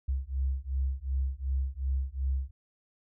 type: beating tone pair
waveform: sine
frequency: 65.41 / 68.11 Hz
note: C2 / C#2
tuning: 0 / -30 cents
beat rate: 2.7 Hz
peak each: -31 dBFS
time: 0.08-2.51 s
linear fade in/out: 10 ms
effects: none